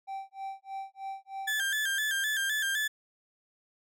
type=tone with tremolo; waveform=triangle; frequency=778 Hz; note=G5; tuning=13 cents flat; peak=-32 dBFS; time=0.07-1.62 s; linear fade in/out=20 ms; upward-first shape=sine; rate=3.2 Hz; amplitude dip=100%
type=tone with vibrato; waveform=35% pulse; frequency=1661.2 Hz; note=G#6; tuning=in tune; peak=-26 dBFS; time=1.47-2.88 s; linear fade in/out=10 ms; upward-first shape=square; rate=3.9 Hz; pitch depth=72 cents each way
effects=none